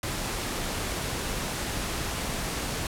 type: noise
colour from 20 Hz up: pink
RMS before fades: -31 dBFS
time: 0.03-2.87 s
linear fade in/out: 2 ms
effects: low-pass 12000 Hz 12 dB/octave